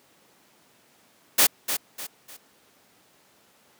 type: noise with echo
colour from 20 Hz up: white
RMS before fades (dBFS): -17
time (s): 1.38-1.47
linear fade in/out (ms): 10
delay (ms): 300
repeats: 3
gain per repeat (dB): -9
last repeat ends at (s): 2.37
effects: pink hiss -59 dBFS RMS until 3.79 s + high-pass 200 Hz 12 dB/octave